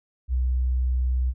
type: tone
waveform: sine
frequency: 63 Hz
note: B1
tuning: 35 cents sharp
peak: -20 dBFS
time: 0.28-1.34 s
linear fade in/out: 50 ms
effects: none